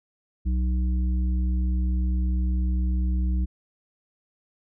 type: harmonic tone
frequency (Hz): 62.3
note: B1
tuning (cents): +16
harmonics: 1 / 3 / 5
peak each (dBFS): -21 / -32 / -39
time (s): 0.45-3.46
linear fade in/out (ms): 20
effects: none